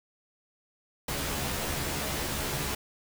pink noise with comb filter, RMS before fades -32 dBFS, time 1.08-2.75 s, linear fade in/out 5 ms, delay 14 ms, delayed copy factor +0.8, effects none

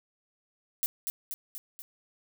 violet noise with echo, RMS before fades -28 dBFS, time 0.83-0.86 s, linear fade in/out 0 ms, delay 240 ms, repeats 4, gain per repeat -4 dB, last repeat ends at 1.82 s, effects none

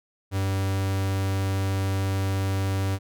45% pulse tone, 96.8 Hz, G2, 21 cents flat, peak -23 dBFS, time 0.31-2.99 s, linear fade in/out 50 ms, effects none

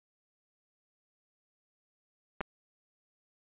clicks, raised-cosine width 0.5 ms, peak -19 dBFS, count 2, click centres 2.407 / 2.412 s, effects resampled to 8000 Hz

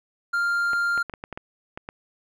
triangle tone, 1396.9 Hz, F6, in tune, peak -19 dBFS, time 0.33-1.03 s, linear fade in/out 10 ms
clicks, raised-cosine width 0.5 ms, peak -19 dBFS, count 9, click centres 0.733 / 0.977 / 1.097 / 1.138 / 1.239 / 1.327 / 1.375 / 1.775 / 1.889 s
effects none

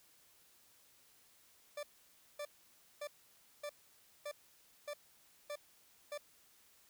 40% pulse tone bursts, 587.3 Hz, D5, in tune, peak -40 dBFS, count 8, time 1.77-6.178 s, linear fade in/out 5 ms, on 61 ms, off 560 ms, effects white hiss -67 dBFS RMS until 6.89 s

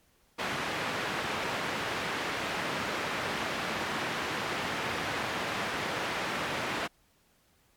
white band-pass noise, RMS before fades -33 dBFS, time 0.38-6.88 s, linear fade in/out 20 ms, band 100 to 2100 Hz, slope 12 dB/octave, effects pink hiss -67 dBFS RMS until 7.76 s + MP3 96 kbps

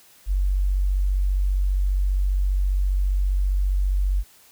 sine tone, 47.46 Hz, F#1, 45 cents sharp, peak -18 dBFS, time 0.26-4.24 s, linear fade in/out 50 ms, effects white hiss -53 dBFS RMS until 4.51 s

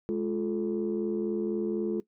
sine tone cluster, 210.3 / 350.8 / 434.8 Hz, G#3 / F4 / A4, +22 / +8 / -21 cents, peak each -31 / -29 / -32 dBFS, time 0.09-2 s, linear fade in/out 0 ms, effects noise-tail reverb RT60 0.1 s tail -18 dB re dry + tanh soft clip ceiling -20 dBFS

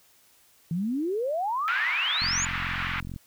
sine exponential sweep, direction up, 158.5 to 7040 Hz, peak -25 dBFS, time 0.71-2.45 s, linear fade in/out 2 ms
white band-pass noise, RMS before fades -31 dBFS, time 1.68-3 s, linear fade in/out 0 ms, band 1100 to 2400 Hz, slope 24 dB/octave
click train, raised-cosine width 5 ms, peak -25 dBFS, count 43, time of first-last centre 2.22-3.162 s, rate 44.6 Hz
effects white hiss -60 dBFS RMS until 3.26 s

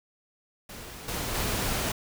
pink noise with level steps, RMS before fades -42 / -32 / -29 dBFS, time 0.69-1.92 s, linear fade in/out 5 ms, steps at 1.08 / 1.34 s, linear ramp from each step 5 ms, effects none

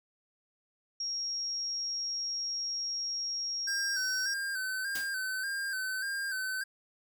sine tone, 5590 Hz, F8, 1 cent sharp, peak -32 dBFS, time 1-4.34 s, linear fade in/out 5 ms
square tone with vibrato, 1563 Hz, G6, 6 cents flat, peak -33 dBFS, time 3.67-6.64 s, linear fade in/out 10 ms, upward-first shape square, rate 1.7 Hz, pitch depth 44 cents each way
white noise with exponential decay, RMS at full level -35 dBFS, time 4.95-5.18 s, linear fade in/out 5 ms, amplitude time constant 48 ms
effects none

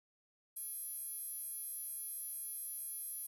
10% pulse tone with high-pass filter, 830.6 Hz, G#5, in tune, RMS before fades -44 dBFS, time 0.56-3.27 s, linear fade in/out 10 ms, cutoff 11000 Hz, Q 9.2, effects none

